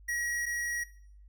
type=tone pair in turn; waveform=square; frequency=1907 / 1907 Hz; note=A#6 / A#6; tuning=+39 / +39 cents; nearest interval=unison; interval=0 cents; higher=neither; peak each=-31 / -32 dBFS; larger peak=first; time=0.08-0.46 / 0.46-0.84 s; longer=neither; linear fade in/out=10 ms; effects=noise-tail reverb RT60 0.6 s tail -20 dB re dry + added 50 Hz sine -51 dBFS peak until 1.28 s